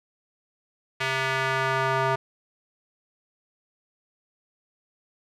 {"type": "tone with band-pass filter sweep", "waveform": "square", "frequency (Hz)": 132.8, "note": "C3", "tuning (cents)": 26, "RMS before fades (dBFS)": -25, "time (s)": [1, 2.16], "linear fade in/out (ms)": 10, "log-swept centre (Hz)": [2200, 1000], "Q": 1.3, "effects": []}